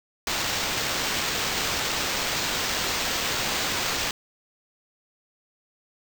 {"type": "noise with sample-and-hold", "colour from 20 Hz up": "white", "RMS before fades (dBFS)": -27, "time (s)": [0.27, 4.11], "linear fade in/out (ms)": 2, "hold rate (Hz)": 11025, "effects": []}